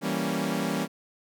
sawtooth chord, E diminished seventh, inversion none, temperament equal, 164.81 / 196 / 233.1 / 277.2 Hz, E3 / G3 / Bb3 / Db4, 0 / 0 / 0 / 0 cents, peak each -29 / -27 / -28 / -28 dBFS, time 0.01-0.88 s, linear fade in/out 50 ms, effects none

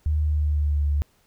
sine tone with pitch glide, 76.1 to 72.66 Hz, D#2 to D2, -38 to -18 cents, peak -19 dBFS, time 0.06-1.02 s, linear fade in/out 0 ms, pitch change -80 cents, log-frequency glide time 0.19-0.87 s, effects pink hiss -63 dBFS RMS until 1.26 s

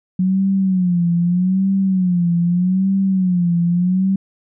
sine tone with vibrato, 182.4 Hz, F#3, 24 cents flat, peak -13 dBFS, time 0.19-4.16 s, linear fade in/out 5 ms, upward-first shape sine, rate 0.81 Hz, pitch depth 110 cents each way, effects none

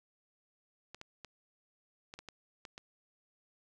clicks, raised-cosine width 0.2 ms, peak -29 dBFS, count 8, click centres 0.946 / 1.014 / 1.247 / 2.139 / 2.19 / 2.287 / 2.652 / 2.779 s, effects none

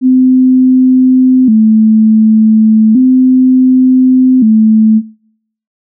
sine tone with vibrato, 237 Hz, A#3, 29 cents sharp, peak -3 dBFS, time 0.01-5.02 s, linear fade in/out 50 ms, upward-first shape square, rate 0.34 Hz, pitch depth 140 cents each way, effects noise-tail reverb RT60 0.7 s tail -26 dB re dry

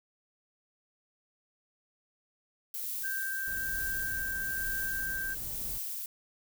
violet noise with tremolo, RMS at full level -36 dBFS, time 2.74-6.06 s, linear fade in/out 2 ms, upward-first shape triangle, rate 1.1 Hz, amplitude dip 35%
sine tone, 1571 Hz, G6, 3 cents sharp, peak -33 dBFS, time 3.03-5.35 s, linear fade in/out 20 ms
brown noise, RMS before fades -46 dBFS, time 3.47-5.78 s, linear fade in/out 2 ms
effects none

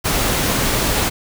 pink noise, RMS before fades -18 dBFS, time 0.04-1.1 s, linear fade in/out 20 ms, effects none

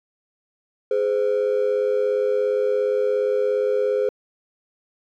triangle ring-modulated tone, 465.9 Hz, A#4, 1 cent flat, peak -12 dBFS, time 0.91-4.09 s, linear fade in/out 0 ms, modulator 48.6 Hz, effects tanh soft clip ceiling -12 dBFS

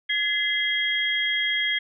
sine tone cluster, 1701 / 2055 / 3263 Hz, G#6 / C7 / G#7, +41 / -32 / -31 cents, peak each -29 / -25 / -25 dBFS, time 0.09-1.79 s, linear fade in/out 10 ms, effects none

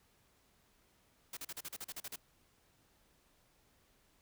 white noise bursts, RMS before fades -44 dBFS, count 11, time 1.33-2.16 s, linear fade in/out 5 ms, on 40 ms, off 39 ms, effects pink hiss -71 dBFS RMS until 4.21 s

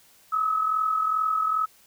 sine tone pair together, 1244.5 / 1286.9 Hz, D#6 / E6, 0 / -42 cents, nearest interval minor second, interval 58 cents, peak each -30 / -22 dBFS, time 0.32-1.66 s, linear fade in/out 10 ms, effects white hiss -57 dBFS RMS until 1.86 s

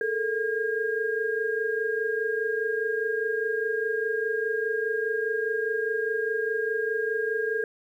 sine tone cluster, 430.1 / 455 / 1622 Hz, A4 / A#4 / G#6, -39 / -42 / -41 cents, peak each -29 dBFS, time 0.01-7.64 s, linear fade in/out 2 ms, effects 10-bit

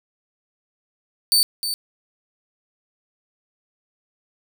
sawtooth tone with echo, 4555 Hz, C#8, 46 cents sharp, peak -11 dBFS, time 1.32-1.43 s, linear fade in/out 0 ms, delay 310 ms, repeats 1, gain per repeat -9 dB, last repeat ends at 1.74 s, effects none

